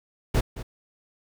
brown noise with echo, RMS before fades -21 dBFS, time 0.34-0.41 s, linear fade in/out 10 ms, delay 220 ms, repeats 1, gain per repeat -14 dB, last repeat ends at 0.63 s, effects none

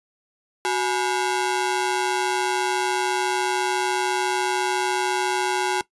sawtooth ring-modulated tone, 606 Hz, D#5, 46 cents flat, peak -14 dBFS, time 0.65-5.81 s, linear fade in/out 0 ms, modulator 236 Hz, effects noise-tail reverb RT60 0.1 s tail -18 dB re dry + resampled to 24000 Hz

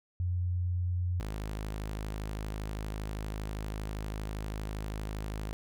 sine / sawtooth tone pair in turn, 89.1 / 52.55 Hz, F2 / G#1, +35 / +21 cents, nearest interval major sixth, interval 914 cents, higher first, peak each -28 / -31 dBFS, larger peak first, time 0.2-1.2 / 1.2-5.53 s, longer second, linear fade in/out 0 ms, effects none

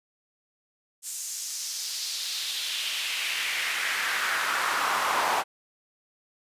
brown noise with high-pass filter sweep, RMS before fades -29 dBFS, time 1.02-5.44 s, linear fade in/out 50 ms, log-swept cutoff 7700 to 860 Hz, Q 2.2, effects resampled to 32000 Hz

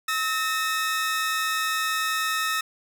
sawtooth tone pair together, 1289.2 / 1830 Hz, E6 / A#6, -39 / -32 cents, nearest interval tritone, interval 607 cents, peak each -22 / -24 dBFS, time 0.08-2.61 s, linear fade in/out 5 ms, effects none

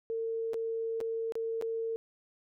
sine tone with dropouts, 453.2 Hz, A#4, 49 cents flat, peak -31 dBFS, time 0.1-1.96 s, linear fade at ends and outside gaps 0 ms, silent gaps 0.534-0.542 / 1.004-1.011 / 1.322-1.354 / 1.613-1.623 s, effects none

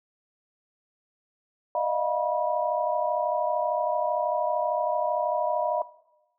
sine tone cluster, 609 / 642 / 707 / 971 Hz, D#5 / E5 / F5 / B5, -37 / -46 / +21 / -30 cents, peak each -28 / -32 / -29 / -28 dBFS, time 1.75-5.82 s, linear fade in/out 2 ms, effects noise-tail reverb RT60 0.9 s tail -18 dB re dry

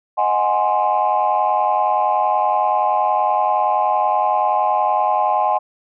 sine chord, Ab dominant seventh, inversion second, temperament equal, 622.3 / 740 / 830.6 / 1046.5 Hz, Eb5 / Gb5 / Ab5 / C6, 0 / 0 / 0 / 0 cents, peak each -22 / -19 / -17 / -20 dBFS, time 0.17-5.59 s, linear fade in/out 20 ms, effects tanh soft clip ceiling -7 dBFS

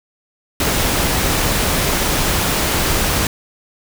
pink noise, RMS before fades -17 dBFS, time 0.6-3.27 s, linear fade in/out 2 ms, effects none

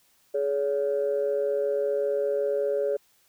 sine tone pair together, 420.8 / 566 Hz, G#4 / C#5, +23 / +36 cents, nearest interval perfect fourth, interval 513 cents, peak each -25 dBFS, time 0.34-2.97 s, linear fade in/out 10 ms, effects tanh soft clip ceiling -17 dBFS + white hiss -64 dBFS RMS until 3.28 s

